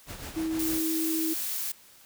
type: noise with tremolo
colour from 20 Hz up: pink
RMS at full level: -38 dBFS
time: 0.06-0.84 s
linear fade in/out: 50 ms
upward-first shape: triangle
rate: 6.4 Hz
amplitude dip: 60%
type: tone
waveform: sine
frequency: 321.2 Hz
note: E4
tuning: 45 cents flat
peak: -27 dBFS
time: 0.36-1.34 s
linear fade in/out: 10 ms
type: noise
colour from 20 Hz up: blue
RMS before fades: -32 dBFS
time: 0.59-1.72 s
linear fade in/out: 5 ms
effects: white hiss -55 dBFS RMS until 2.05 s